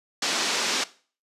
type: band-pass noise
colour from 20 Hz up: white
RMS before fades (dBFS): -26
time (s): 0.22-0.84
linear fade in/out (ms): 5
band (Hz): 200 to 6400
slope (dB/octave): 24
effects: noise-tail reverb RT60 0.4 s tail -18 dB re dry + resampled to 32000 Hz